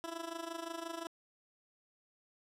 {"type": "tone with amplitude modulation", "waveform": "15% pulse", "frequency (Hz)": 332.8, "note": "E4", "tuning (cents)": 17, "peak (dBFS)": -31, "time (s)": [0.04, 1.07], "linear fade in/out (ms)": 0, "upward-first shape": "sine", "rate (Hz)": 25.7, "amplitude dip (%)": 75, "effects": ["low-pass 12000 Hz 12 dB/octave"]}